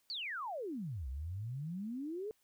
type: exponential two-way sweep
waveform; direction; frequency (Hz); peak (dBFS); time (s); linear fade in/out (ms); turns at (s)
sine; down then up; 4699 to 61.74 to 444.5; -38; 0.1-2.31; 0; 1.08
effects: white hiss -75 dBFS RMS until 2.43 s